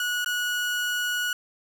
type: tone with dropouts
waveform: 30% pulse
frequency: 1461 Hz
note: F#6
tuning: 22 cents flat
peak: -22 dBFS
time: 0-1.33 s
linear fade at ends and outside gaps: 2 ms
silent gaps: 0.246-0.26 s
effects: none